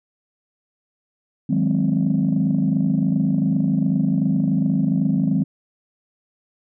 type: chord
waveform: sine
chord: Ab dominant seventh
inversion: second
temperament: equal with one note detuned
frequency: 157.55 / 185 / 207.7 / 261.6 Hz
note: Eb3 / Gb3 / Ab3 / C4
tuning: +22 / 0 / 0 / 0 cents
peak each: -21 dBFS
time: 1.49-5.44 s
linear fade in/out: 10 ms
effects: tanh soft clip ceiling -10 dBFS